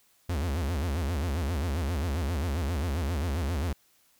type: tone with vibrato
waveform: 45% pulse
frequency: 77.78 Hz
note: D#2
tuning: in tune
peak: -27 dBFS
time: 0.29-3.73 s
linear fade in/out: 5 ms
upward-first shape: sine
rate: 7.5 Hz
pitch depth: 260 cents each way
effects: white hiss -65 dBFS RMS until 4.19 s